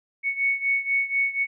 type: beating tone pair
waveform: sine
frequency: 2217 / 2221.1 Hz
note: C#7 / C#7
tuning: 0 / +3 cents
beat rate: 4.1 Hz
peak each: -23 / -26 dBFS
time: 0.23-1.47 s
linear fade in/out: 50 ms
effects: none